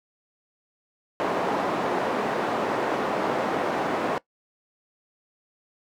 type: band-pass noise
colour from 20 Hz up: white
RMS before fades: -26 dBFS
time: 1.2-4.18 s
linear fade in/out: 0 ms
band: 260 to 790 Hz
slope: 12 dB/octave
effects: noise-tail reverb RT60 0.1 s tail -20 dB re dry